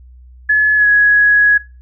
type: tone with pitch glide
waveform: sine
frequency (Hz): 1708 to 1671.9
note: G#6 to G#6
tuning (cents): +48 to +11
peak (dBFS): -7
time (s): 0.49-1.58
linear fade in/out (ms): 10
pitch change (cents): -37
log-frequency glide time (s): 0.76-0.87
effects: noise-tail reverb RT60 0.3 s tail -20 dB re dry + added 62 Hz sine -37 dBFS peak until 1.81 s